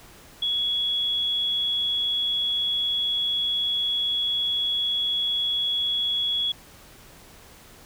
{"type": "tone", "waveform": "sine", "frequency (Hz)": 3359, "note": "G#7", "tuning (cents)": 19, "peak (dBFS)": -22, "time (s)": [0.42, 6.52], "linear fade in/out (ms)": 5, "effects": ["pink hiss -49 dBFS RMS until 7.85 s"]}